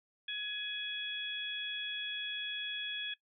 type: harmonic tone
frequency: 839 Hz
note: G#5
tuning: 17 cents sharp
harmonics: 2 / 3 / 4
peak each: -42 / -43 / -38 dBFS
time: 0.28-3.14 s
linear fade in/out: 5 ms
effects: noise-tail reverb RT60 0.1 s tail -20 dB re dry